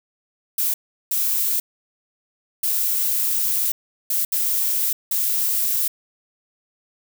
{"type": "noise bursts at uneven times", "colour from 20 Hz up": "violet", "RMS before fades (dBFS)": -21, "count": 6, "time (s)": [[0.58, 0.74], [1.11, 1.6], [2.63, 3.72], [4.1, 4.25], [4.32, 4.93], [5.11, 5.88]], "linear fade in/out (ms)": 5, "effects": []}